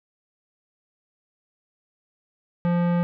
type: tone with tanh clipping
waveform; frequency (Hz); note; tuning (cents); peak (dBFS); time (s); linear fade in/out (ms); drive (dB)
sine; 173.8; F3; -8; -21; 2.65-3.03; 0; 18
effects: none